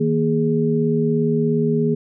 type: tone cluster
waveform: sine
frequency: 157.7 / 234.8 / 415.4 Hz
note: D#3 / A#3 / G#4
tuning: +24 / +13 / 0 cents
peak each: -20 dBFS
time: 0-1.95 s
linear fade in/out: 10 ms
effects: none